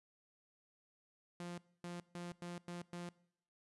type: tone bursts at uneven times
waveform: sawtooth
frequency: 174.61 Hz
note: F3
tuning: in tune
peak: -40 dBFS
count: 6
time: 1.4-1.58 / 1.84-2 / 2.15-2.32 / 2.42-2.58 / 2.68-2.82 / 2.93-3.09 s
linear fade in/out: 2 ms
effects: noise-tail reverb RT60 0.7 s tail -22 dB re dry + resampled to 24000 Hz